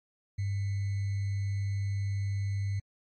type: tone with sample-and-hold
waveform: sine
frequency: 99.3 Hz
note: G2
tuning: 23 cents sharp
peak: -28 dBFS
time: 0.38-2.8 s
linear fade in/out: 10 ms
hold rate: 2100 Hz
effects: MP3 32 kbps